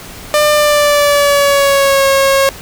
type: tone with pitch glide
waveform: sawtooth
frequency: 598 to 545.2 Hz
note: D5 to C#5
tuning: +31 to -29 cents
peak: -4 dBFS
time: 0.34-2.49 s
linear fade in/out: 0 ms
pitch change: -160 cents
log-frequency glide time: 0.53-2.06 s
effects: pink hiss -31 dBFS RMS until 2.61 s